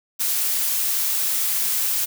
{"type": "noise", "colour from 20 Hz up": "blue", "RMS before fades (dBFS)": -22, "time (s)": [0.19, 2.06], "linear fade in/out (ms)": 20, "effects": []}